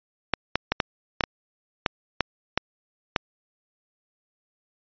clicks, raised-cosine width 0.3 ms, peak -4 dBFS, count 10, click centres 0.337 / 0.556 / 0.72 / 0.802 / 1.208 / 1.238 / 1.862 / 2.207 / 2.576 / 3.162 s, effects resampled to 11025 Hz

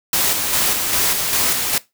white noise with tremolo, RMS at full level -17 dBFS, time 0.13-1.78 s, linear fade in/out 2 ms, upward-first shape square, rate 2.5 Hz, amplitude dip 35%, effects noise-tail reverb RT60 0.2 s tail -19 dB re dry

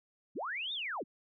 sine linear two-way sweep, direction up then down, 130.81 to 3729 to 130.81 Hz, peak -35 dBFS, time 0.35-1.04 s, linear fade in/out 20 ms, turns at 0.73 s, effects none

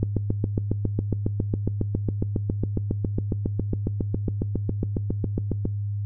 click train, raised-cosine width 3 ms, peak -10 dBFS, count 42, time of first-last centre 0.03-5.654 s, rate 7.29 Hz, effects noise-tail reverb RT60 0.4 s tail -23 dB re dry + added 102 Hz sine -25 dBFS peak until 6.05 s

